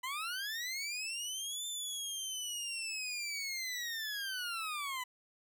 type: linear two-way sweep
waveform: 20% pulse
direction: up then down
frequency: 987.8 to 3568 to 987.8 Hz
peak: -32 dBFS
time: 0.03-5.04 s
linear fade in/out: 10 ms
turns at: 1.66 s
effects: none